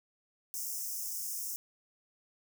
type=high-pass noise; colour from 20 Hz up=white; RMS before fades=-38 dBFS; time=0.54-1.56 s; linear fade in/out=0 ms; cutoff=5200 Hz; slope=96 dB/octave; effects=none